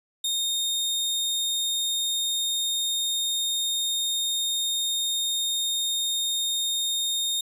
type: tone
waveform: sawtooth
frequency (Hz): 3684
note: A#7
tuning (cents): -21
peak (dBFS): -21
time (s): 0.24-7.41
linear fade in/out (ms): 5
effects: resampled to 32000 Hz